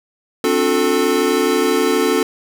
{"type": "chord", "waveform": "square", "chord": "D dominant seventh", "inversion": "third", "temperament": "equal with one note detuned", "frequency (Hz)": [261.6, 293.7, 360.5, 440], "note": ["C4", "D4", "F#4", "A4"], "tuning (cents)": [0, 0, -45, 0], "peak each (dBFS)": [-22, -22, -20, -18], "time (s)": [0.44, 2.23], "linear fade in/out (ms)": 2, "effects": []}